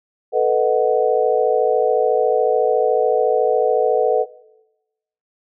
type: chord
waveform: sine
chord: B dominant seventh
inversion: third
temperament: equal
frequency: 440 / 493.9 / 622.3 / 740 Hz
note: A4 / B4 / D#5 / F#5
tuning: 0 / 0 / 0 / 0 cents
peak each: -18 / -17 / -21 / -21 dBFS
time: 0.32-4.26 s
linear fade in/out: 50 ms
effects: noise-tail reverb RT60 1.0 s tail -20 dB re dry